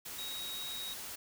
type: tone in noise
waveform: sine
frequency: 3795 Hz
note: A#7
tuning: 30 cents sharp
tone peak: -40 dBFS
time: 0.18-0.94 s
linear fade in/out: 10 ms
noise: white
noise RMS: -44 dBFS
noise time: 0.05-1.16 s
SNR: +1 dB
effects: none